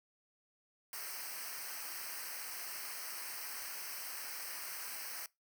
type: noise with comb filter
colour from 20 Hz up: white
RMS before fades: -44 dBFS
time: 0.93-5.26 s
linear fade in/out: 2 ms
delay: 0.28 ms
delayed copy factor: -1
effects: noise-tail reverb RT60 0.2 s tail -22 dB re dry